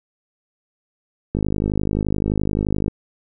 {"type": "click train", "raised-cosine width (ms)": 3, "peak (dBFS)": -8, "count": 80, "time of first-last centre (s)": [1.35, 2.881], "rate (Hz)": 51.6, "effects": []}